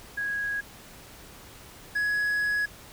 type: tone pair in turn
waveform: sine / triangle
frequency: 1654 / 1677.1 Hz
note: G#6 / G#6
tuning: -8 / +16 cents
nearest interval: unison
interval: 24 cents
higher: second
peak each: -27 / -22 dBFS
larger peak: second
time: 0.17-0.61 / 1.95-2.66 s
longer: second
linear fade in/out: 10 ms
effects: pink hiss -48 dBFS RMS until 2.92 s